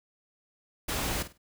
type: noise with echo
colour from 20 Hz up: pink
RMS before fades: -31 dBFS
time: 0.88-1.23 s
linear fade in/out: 10 ms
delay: 50 ms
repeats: 3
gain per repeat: -12 dB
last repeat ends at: 1.38 s
effects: none